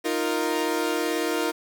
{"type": "chord", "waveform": "sawtooth", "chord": "Eb suspended second", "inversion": "none", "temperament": "equal", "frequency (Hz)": [311.1, 349.2, 466.2], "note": ["Eb4", "F4", "Bb4"], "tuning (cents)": [0, 0, 0], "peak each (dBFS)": -24, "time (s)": [0.04, 1.52], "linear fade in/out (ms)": 20, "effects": ["8-bit"]}